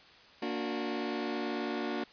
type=chord; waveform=sawtooth; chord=Bb augmented; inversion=none; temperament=just; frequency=233.1 / 291.4 / 364.2 Hz; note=Bb3 / D4 / F#4; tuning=0 / -13 / -27 cents; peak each=-33 dBFS; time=0.42-2.04 s; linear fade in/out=5 ms; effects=white hiss -56 dBFS RMS until 2.12 s + resampled to 11025 Hz